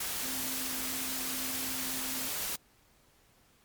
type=tone in noise; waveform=sine; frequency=260.5 Hz; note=C4; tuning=7 cents flat; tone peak=-43 dBFS; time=0.23-2.29 s; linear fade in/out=5 ms; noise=white; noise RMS=-35 dBFS; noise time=0-2.56 s; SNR=-11 dB; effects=pink hiss -65 dBFS RMS until 3.64 s + MP3 96 kbps